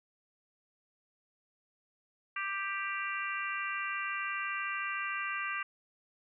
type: harmonic tone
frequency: 393.4 Hz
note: G4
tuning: 6 cents sharp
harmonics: 3 / 4 / 5 / 6 / 7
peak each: -38 / -39 / -40 / -41 / -41 dBFS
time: 2.36-5.63 s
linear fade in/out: 5 ms
effects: none